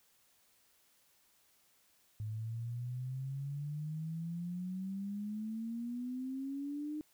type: exponential sweep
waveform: sine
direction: up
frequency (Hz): 106.1 to 306.4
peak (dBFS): -37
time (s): 2.2-7.01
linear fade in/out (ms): 0
effects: white hiss -70 dBFS RMS until 7.13 s